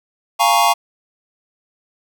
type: chord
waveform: square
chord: Bb minor seventh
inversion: second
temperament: equal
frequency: 698.5 / 830.6 / 932.3 / 1108.7 Hz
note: F5 / Ab5 / Bb5 / Db6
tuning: 0 / 0 / 0 / 0 cents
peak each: -18 dBFS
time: 0.39-0.74 s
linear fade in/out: 20 ms
effects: none